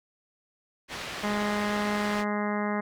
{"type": "low-pass noise", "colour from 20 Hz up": "white", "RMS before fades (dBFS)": -37, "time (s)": [0.88, 2.25], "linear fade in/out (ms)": 50, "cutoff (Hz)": 3200, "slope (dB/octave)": 12}
{"type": "harmonic tone", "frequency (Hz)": 207.7, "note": "G#3", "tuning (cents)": 0, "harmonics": [1, 2, 3, 4, 5, 6, 7, 8, 9, 10], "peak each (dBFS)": [-29, -35, -35, -36, -37, -38, -43, -41, -40, -41], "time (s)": [1.23, 2.81], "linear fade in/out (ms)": 10}
{"effects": []}